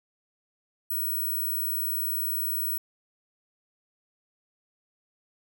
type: tone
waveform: sine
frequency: 15920 Hz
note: B9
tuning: 13 cents sharp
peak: -26 dBFS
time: 0.9-2.78 s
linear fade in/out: 5 ms
effects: none